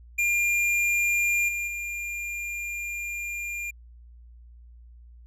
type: tone with level steps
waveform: square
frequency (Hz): 2400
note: D7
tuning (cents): +37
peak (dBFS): -22 / -28 / -31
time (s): 0.18-3.71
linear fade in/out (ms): 10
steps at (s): 1.48 / 1.67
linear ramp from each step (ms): 10
effects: added 59 Hz sine -46 dBFS peak until 5.26 s + low-pass 12000 Hz 12 dB/octave